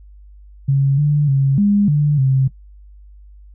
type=tone with pitch steps; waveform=sine; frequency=137.6 / 147.2 / 136.7 / 203.7 / 147.4 / 133.1 Hz; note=C#3 / D3 / C#3 / G#3 / D3 / C3; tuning=-12 / +4 / -24 / -33 / +7 / +30 cents; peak=-11 dBFS; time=0.68-2.48 s; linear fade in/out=10 ms; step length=300 ms; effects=noise-tail reverb RT60 0.1 s tail -17 dB re dry + added 50 Hz sine -39 dBFS peak until 3.54 s